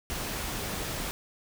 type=noise; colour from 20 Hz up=pink; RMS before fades=-34 dBFS; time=0.1-1.11 s; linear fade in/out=0 ms; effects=none